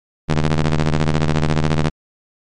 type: ring-modulated tone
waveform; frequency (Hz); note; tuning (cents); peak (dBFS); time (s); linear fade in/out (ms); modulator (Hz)
sawtooth; 78.3; D#2; +11; -7; 0.28-1.9; 20; 71.2
effects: low-pass 6000 Hz 12 dB/octave + MP3 48 kbps